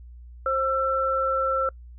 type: tone pair together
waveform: sine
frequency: 531 / 1339.6 Hz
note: C5 / E6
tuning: +25 / +27 cents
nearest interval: octave + major third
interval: 1602 cents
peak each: -25 / -23 dBFS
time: 0.46-1.69 s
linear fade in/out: 2 ms
effects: noise-tail reverb RT60 0.1 s tail -26 dB re dry + added 60 Hz sine -41 dBFS peak until 1.98 s